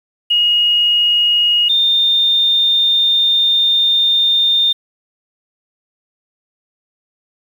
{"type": "tone pair in turn", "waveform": "sine", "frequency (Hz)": [2877, 3625], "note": ["F#7", "A#7"], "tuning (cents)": [-49, -49], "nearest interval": "major third", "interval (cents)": 400, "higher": "second", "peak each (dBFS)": -10, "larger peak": "neither", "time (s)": [[0.3, 1.69], [1.69, 4.73]], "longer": "second", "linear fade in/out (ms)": 10, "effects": ["7-bit"]}